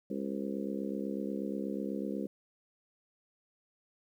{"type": "harmonic tone with a mistuned harmonic", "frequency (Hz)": 68.2, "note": "C#2", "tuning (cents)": -28, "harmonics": [3, 4, 5, 6, 7, 8], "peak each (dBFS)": [-37, -39, -41, -43, -44, -45], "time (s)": [0.1, 2.27], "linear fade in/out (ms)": 5, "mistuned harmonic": 8, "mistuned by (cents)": -61, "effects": ["11-bit"]}